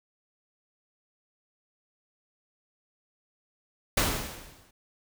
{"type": "noise with exponential decay", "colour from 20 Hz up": "pink", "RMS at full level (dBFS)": -22, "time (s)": [3.97, 4.71], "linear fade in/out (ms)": 5, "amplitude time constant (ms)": 160, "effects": []}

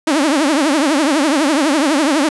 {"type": "tone with vibrato", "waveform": "sawtooth", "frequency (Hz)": 294.7, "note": "D4", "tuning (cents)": 6, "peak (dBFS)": -8, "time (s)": [0.07, 2.29], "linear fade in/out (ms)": 5, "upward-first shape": "triangle", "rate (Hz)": 12, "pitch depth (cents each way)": 220, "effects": ["resampled to 24000 Hz", "8-bit"]}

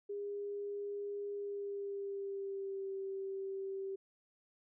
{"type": "tone with pitch glide", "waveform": "sine", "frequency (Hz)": [406.2, 388.1], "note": ["G#4", "G4"], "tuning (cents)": [-38, -17], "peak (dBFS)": -38, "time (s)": [0.09, 3.96], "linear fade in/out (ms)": 10, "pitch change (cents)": -79, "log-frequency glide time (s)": [1.33, 2.92], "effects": []}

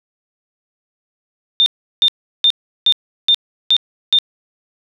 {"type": "tone bursts", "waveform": "sine", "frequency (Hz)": 3614, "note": "A7", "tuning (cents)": 46, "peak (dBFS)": -8, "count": 7, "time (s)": [1.6, 4.187], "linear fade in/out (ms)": 0, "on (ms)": 61, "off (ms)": 360, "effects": []}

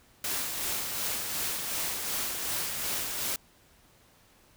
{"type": "noise with tremolo", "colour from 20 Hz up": "white", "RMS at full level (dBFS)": -31, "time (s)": [0.24, 3.36], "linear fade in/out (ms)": 2, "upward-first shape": "sine", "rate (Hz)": 2.7, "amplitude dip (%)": 35, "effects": ["pink hiss -61 dBFS RMS until 4.56 s"]}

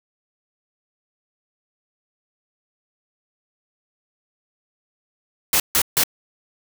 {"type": "noise bursts", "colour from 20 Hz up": "white", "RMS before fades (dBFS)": -17, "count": 3, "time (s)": [5.53, 6.037], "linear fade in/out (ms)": 2, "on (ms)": 69, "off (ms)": 150, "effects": []}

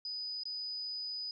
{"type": "tone with dropouts", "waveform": "sine", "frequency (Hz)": 4978, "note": "D#8", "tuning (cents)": 0, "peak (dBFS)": -37, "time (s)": [0.05, 1.31], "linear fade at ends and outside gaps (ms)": 2, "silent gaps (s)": [0.435, 0.454], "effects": []}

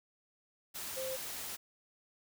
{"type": "tone in noise", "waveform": "sine", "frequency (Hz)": 523.3, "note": "C5", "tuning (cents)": 0, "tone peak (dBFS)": -37, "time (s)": [0.96, 1.17], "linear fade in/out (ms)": 20, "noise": "white", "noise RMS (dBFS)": -42, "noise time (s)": [0.74, 1.57], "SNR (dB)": 2, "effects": []}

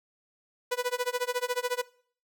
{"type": "tone with tremolo", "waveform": "sawtooth", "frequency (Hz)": 493.9, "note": "B4", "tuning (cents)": 0, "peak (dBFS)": -21, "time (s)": [0.71, 1.82], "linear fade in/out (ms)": 10, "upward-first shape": "sine", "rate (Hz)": 14, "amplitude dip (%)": 95, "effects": ["noise-tail reverb RT60 0.5 s tail -21 dB re dry"]}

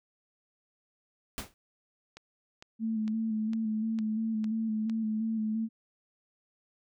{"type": "noise with exponential decay", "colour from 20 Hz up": "pink", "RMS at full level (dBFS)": -32, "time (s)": [1.38, 1.54], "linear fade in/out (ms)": 0, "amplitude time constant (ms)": 33}
{"type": "click train", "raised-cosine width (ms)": 0.2, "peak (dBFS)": -29, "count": 7, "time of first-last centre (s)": [2.17, 4.897], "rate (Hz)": 2.2}
{"type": "tone with vibrato", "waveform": "sine", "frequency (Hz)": 220, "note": "A3", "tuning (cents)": 0, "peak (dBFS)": -28, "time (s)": [2.79, 5.69], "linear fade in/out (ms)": 50, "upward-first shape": "square", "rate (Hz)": 2.9, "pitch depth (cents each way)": 27}
{"effects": []}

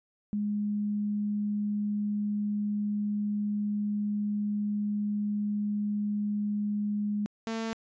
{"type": "tone pair in turn", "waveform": ["sine", "sawtooth"], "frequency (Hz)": [207.4, 225.2], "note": ["G#3", "A3"], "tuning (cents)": [-2, 40], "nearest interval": "minor second", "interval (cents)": 142, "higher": "second", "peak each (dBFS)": -27, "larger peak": "neither", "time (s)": [[0.33, 7.26], [7.47, 7.73]], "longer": "first", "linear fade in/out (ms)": 0, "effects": ["resampled to 16000 Hz"]}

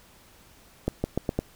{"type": "accelerating click train", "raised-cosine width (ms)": 2, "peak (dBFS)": -11, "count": 5, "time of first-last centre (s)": [0.88, 1.39], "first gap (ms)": 160, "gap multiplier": 0.85, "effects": ["pink hiss -55 dBFS RMS until 1.55 s"]}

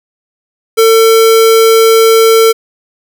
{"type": "tone", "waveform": "square", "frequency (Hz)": 450, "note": "A4", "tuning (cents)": 39, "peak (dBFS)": -4, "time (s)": [0.77, 2.53], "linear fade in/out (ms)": 20, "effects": []}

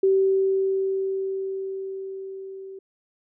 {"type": "tone with level ramp", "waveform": "sine", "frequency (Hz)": 385.4, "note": "G4", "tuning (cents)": -29, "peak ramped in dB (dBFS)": [-15, -36], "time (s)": [0.03, 2.79], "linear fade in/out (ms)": 5, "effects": []}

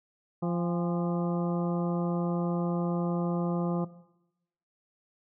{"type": "harmonic tone with a mistuned harmonic", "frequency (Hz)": 173.5, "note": "F3", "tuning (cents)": -11, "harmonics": [1, 2, 3, 4, 5, 6, 7], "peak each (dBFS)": [-28, -34, -38, -40, -42, -44, -45], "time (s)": [0.42, 3.85], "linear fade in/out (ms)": 10, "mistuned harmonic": 5, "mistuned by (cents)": -79, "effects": ["noise-tail reverb RT60 0.9 s tail -17 dB re dry"]}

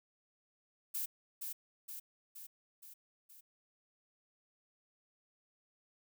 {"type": "noise with echo", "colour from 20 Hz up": "violet", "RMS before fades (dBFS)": -38, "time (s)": [0.94, 1.06], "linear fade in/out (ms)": 10, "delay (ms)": 470, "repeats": 5, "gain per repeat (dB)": -4, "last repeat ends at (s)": 3.41, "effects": []}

